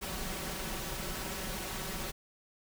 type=noise with comb filter; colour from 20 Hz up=pink; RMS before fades=-38 dBFS; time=0.01-2.12 s; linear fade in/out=20 ms; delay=5.3 ms; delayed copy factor=+0.55; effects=none